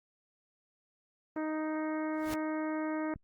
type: harmonic tone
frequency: 311.1 Hz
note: D#4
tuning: in tune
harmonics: 1 / 2 / 3 / 4 / 5 / 6 / 7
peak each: -33 / -39 / -43 / -45 / -47 / -49 / -50 dBFS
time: 1.36-3.14 s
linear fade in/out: 2 ms
type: noise with exponential growth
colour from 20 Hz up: pink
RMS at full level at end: -37 dBFS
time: 2.13-2.34 s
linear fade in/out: 1 ms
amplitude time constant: 45 ms
type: click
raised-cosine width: 5 ms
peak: -33 dBFS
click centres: 3.16 s
effects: Opus 24 kbps